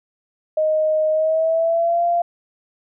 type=tone with pitch glide; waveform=sine; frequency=622.3 to 690.5 Hz; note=D#5 to F5; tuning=0 to -20 cents; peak=-15 dBFS; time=0.57-2.22 s; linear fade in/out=5 ms; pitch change=+180 cents; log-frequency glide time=1.11-2.04 s; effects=none